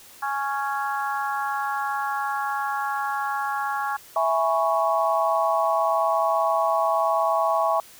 harmonic tone, 277.2 Hz, C#4, in tune, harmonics 3 / 4 / 5 / 6, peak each -27 / -29 / -31 / -33 dBFS, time 0.22-3.97 s, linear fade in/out 10 ms
sine chord, C# minor seventh, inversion first, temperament equal, 659.3 / 830.6 / 987.8 / 1108.7 Hz, E5 / G#5 / B5 / C#6, 0 / 0 / 0 / 0 cents, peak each -23 / -25 / -28 / -24 dBFS, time 4.16-7.8 s, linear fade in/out 2 ms
effects white hiss -48 dBFS RMS until 7.99 s

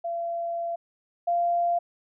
sine tone pair in turn, 681 / 692.1 Hz, F5 / F5, -44 / -16 cents, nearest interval unison, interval 28 cents, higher second, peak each -27 / -21 dBFS, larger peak second, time 0.04-0.76 / 1.27-1.79 s, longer first, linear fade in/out 10 ms, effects none

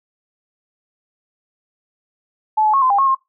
sine tone with pitch steps, 864 / 856 / 1091 / 1029 / 803 / 1087 / 1066 Hz, A5 / A5 / C#6 / C6 / G5 / C#6 / C6, -32 / -48 / -28 / -29 / +41 / -34 / +32 cents, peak -12 dBFS, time 2.57-3.151 s, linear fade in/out 10 ms, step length 83 ms, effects noise-tail reverb RT60 0.2 s tail -22 dB re dry

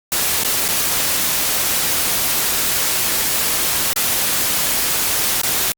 white noise with dropouts, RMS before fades -18 dBFS, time 0.12-5.72 s, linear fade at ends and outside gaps 1 ms, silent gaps 0.436-0.447 / 0.681-0.686 / 3.932-3.961 / 5.416-5.433 s, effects Opus 48 kbps

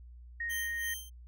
sine tone, 1864.7 Hz, A#6, in tune, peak -33 dBFS, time 0.4-0.94 s, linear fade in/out 5 ms
10% pulse tone with tremolo, 3136 Hz, G7, in tune, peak -29 dBFS, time 0.49-1.1 s, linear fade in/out 20 ms, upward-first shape sine, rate 3 Hz, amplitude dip 80%
effects added 60 Hz sine -48 dBFS peak until 1.27 s

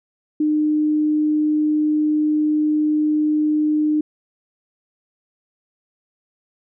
sine tone, 303.8 Hz, D#4, 41 cents flat, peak -15 dBFS, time 0.4-4.01 s, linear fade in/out 5 ms, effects none

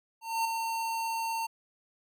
square tone with ADSR envelope, 908 Hz, A#5, 46 cents flat, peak -26 dBFS, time 0.21-1.47 s, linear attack 240 ms, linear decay 4 ms, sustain -5 dB, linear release 14 ms, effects none

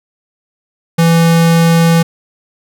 square tone, 166.5 Hz, E3, 18 cents sharp, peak -7 dBFS, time 0.98-2.03 s, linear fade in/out 10 ms, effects none

